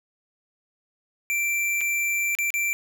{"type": "tone with dropouts", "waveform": "square", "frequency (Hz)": 2349, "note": "D7", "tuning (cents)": 0, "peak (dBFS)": -23, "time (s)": [1.3, 2.73], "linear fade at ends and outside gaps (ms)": 0, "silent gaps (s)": [[1.808, 1.813], [2.351, 2.387], [2.504, 2.54]], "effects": []}